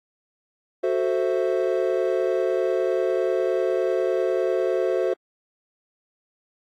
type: chord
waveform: triangle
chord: F# half-diminished seventh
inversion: none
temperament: equal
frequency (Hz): 370 / 440 / 523.3 / 659.3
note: F#4 / A4 / C5 / E5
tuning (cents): 0 / 0 / 0 / 0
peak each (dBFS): -22 / -25 / -23 / -27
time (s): 0.83-5.14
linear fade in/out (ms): 10
effects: AAC 48 kbps